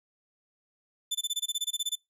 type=tone bursts; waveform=sawtooth; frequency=3520 Hz; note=A7; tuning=in tune; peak=-24 dBFS; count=14; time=1.11-1.956 s; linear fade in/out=10 ms; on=40 ms; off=22 ms; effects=noise-tail reverb RT60 0.2 s tail -26 dB re dry + resampled to 32000 Hz